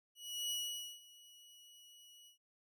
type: tone with ADSR envelope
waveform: sawtooth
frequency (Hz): 2924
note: F#7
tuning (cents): -21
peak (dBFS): -33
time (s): 0.15-2.38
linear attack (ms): 350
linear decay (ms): 500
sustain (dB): -22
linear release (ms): 110
effects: none